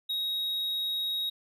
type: tone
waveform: triangle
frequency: 3786 Hz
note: A#7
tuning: 26 cents sharp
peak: -27 dBFS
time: 0.09-1.3 s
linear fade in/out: 10 ms
effects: none